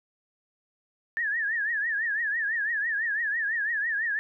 sine tone with vibrato, 1757 Hz, A6, 3 cents flat, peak -25 dBFS, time 1.17-4.19 s, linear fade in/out 0 ms, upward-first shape triangle, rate 6 Hz, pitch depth 160 cents each way, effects none

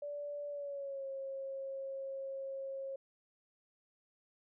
sine tone with pitch glide, 580 to 541.2 Hz, D5 to C#5, -22 to -42 cents, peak -39 dBFS, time 0.02-2.96 s, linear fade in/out 5 ms, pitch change -120 cents, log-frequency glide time 0.49-1.06 s, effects none

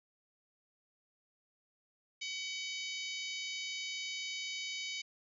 harmonic tone with a mistuned harmonic, 756 Hz, F#5, 37 cents sharp, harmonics 3 / 4 / 5 / 6 / 7 / 8 / 9, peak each -42 / -44 / -46 / -48 / -49 / -50 / -51 dBFS, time 2.21-5.02 s, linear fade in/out 10 ms, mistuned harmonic 7, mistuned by -82 cents, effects none

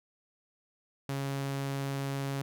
sawtooth tone with vibrato, 137.9 Hz, C#3, 9 cents flat, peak -28 dBFS, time 1.09-2.42 s, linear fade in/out 2 ms, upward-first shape sine, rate 20 Hz, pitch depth 10 cents each way, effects none

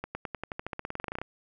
accelerating click train, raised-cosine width 0.5 ms, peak -19 dBFS, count 20, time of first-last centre 0.04-1.216 s, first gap 110 ms, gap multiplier 0.93, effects none

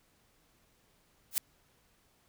blue noise with exponential growth, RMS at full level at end -24 dBFS, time 1.31-1.38 s, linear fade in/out 0 ms, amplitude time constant 15 ms, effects pink hiss -69 dBFS RMS until 2.28 s

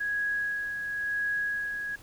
sine tone with tremolo, 1661.2 Hz, G#6, in tune, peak -26 dBFS, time 0-1.96 s, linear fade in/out 10 ms, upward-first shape sine, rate 0.96 Hz, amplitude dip 45%, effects pink hiss -53 dBFS RMS until 2.02 s

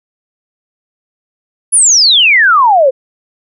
sine exponential sweep, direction down, 10580 to 499.9 Hz, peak -4 dBFS, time 1.72-2.91 s, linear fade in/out 20 ms, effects none

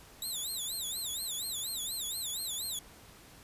15% pulse tone with vibrato, 3773 Hz, A#7, 20 cents sharp, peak -28 dBFS, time 0.22-2.79 s, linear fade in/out 2 ms, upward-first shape sine, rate 4.2 Hz, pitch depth 200 cents each way, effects pink hiss -55 dBFS RMS until 3.43 s + resampled to 32000 Hz

